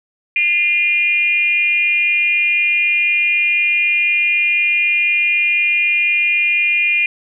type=tone with frequency modulation; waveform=sine; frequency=2422 Hz; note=D#7; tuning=47 cents flat; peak=-12 dBFS; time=0.36-7.06 s; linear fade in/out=2 ms; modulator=340 Hz; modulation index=0.56; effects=none